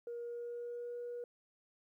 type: tone with pitch glide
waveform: sine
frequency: 473.7 to 481.7 Hz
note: A#4 to B4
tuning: +28 to -43 cents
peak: -39 dBFS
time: 0.07-1.24 s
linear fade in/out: 2 ms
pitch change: +29 cents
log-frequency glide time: 0.18-0.98 s
effects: tanh soft clip ceiling -37 dBFS + 13-bit